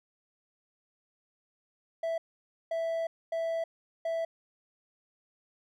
triangle tone bursts at uneven times, 659.3 Hz, E5, in tune, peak -27 dBFS, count 4, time 2.03-2.18 / 2.71-3.07 / 3.32-3.64 / 4.05-4.25 s, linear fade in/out 5 ms, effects none

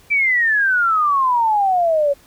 sine exponential sweep, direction down, 2349 to 554.4 Hz, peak -13 dBFS, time 0.1-2.14 s, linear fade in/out 20 ms, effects pink hiss -50 dBFS RMS until 2.26 s

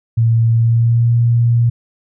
sine tone with pitch glide, 114.7 to 118.06 Hz, A#2 to A#2, -28 to +22 cents, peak -9 dBFS, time 0.17-1.7 s, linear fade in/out 10 ms, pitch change +50 cents, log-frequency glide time 0.53-1.12 s, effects none

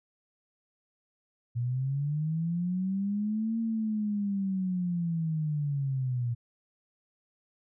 sine linear two-way sweep, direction up then down, 117.1 to 228.6 to 117.1 Hz, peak -27 dBFS, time 1.55-6.35 s, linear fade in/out 20 ms, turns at 3.59 s, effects none

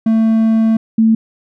triangle / sine tone pair in turn, 223 / 223 Hz, A3 / A3, +23 / +23 cents, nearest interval unison, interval 0 cents, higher neither, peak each -7 / -7 dBFS, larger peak neither, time 0.06-0.77 / 0.98-1.15 s, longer first, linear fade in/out 5 ms, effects none

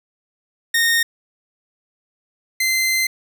sawtooth tone pair in turn, 1846 / 2072 Hz, A#6 / C7, -17 / -17 cents, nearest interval major second, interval 200 cents, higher second, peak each -11 / -13 dBFS, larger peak first, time 0.74-1.03 / 2.6-3.07 s, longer second, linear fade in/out 5 ms, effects none

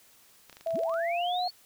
clicks, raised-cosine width 0.2 ms, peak -31 dBFS, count 11, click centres 0.497 / 0.528 / 0.569 / 0.61 / 0.671 / 0.707 / 0.757 / 0.791 / 0.835 / 0.895 / 0.941 s
sine tone with pitch glide, 659.3 to 723.1 Hz, E5 to F#5, 0 to -40 cents, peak -27 dBFS, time 0.66-1.48 s, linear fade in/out 5 ms, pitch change +160 cents, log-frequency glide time 0.93-1.37 s
sine linear sweep, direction up, 77.4 to 4508 Hz, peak -34 dBFS, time 0.73-1.51 s, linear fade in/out 20 ms
effects white hiss -59 dBFS RMS until 1.65 s

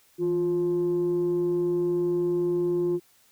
sine tone pair together, 165.31 / 351.7 Hz, E3 / F4, +5 / +12 cents, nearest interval octave + minor second, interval 1307 cents, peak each -31 / -21 dBFS, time 0.18-3 s, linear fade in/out 50 ms, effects tanh soft clip ceiling -19 dBFS + white hiss -61 dBFS RMS until 3.31 s

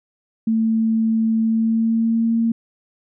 sine tone with pitch glide, 223.4 to 228.8 Hz, A3 to A#3, +27 to -32 cents, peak -15 dBFS, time 0.47-2.52 s, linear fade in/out 5 ms, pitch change +41 cents, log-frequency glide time 1.41-2.35 s, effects none

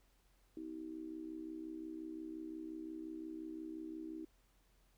sine tone with amplitude modulation, 319 Hz, D#4, 43 cents sharp, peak -40 dBFS, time 0.57-4.25 s, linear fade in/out 2 ms, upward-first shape sine, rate 65.7 Hz, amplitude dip 80%, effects added 44 Hz sine -70 dBFS peak until 4.97 s + pink hiss -75 dBFS RMS until 4.97 s

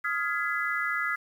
sine chord, F half-diminished seventh, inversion third, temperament just, 1257.2 / 1396.9 / 1676.3 / 2012 Hz, Eb6 / F6 / Ab6 / Cb7, +18 / 0 / +16 / +32 cents, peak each -33 / -32 / -32 / -31 dBFS, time 0.04-1.16 s, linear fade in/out 10 ms, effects 9-bit

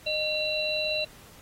sine tone cluster, 613 / 2737 / 3979 Hz, D#5 / F7 / B7, -26 / -36 / +12 cents, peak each -30 dBFS, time 0.06-1.05 s, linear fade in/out 10 ms, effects pink hiss -52 dBFS RMS until 1.41 s + AAC 48 kbps

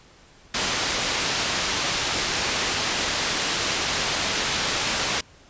white low-pass noise, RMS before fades -25 dBFS, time 0.54-5.21 s, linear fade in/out 5 ms, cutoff 5400 Hz, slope 12 dB/octave, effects pink hiss -52 dBFS RMS until 5.49 s + resampled to 16000 Hz

